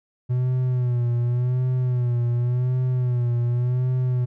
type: tone with vibrato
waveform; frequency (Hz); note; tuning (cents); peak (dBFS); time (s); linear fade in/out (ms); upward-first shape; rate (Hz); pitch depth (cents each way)
triangle; 123.6; B2; +2; -17; 0.29-4.26; 20; sine; 0.89; 57
effects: none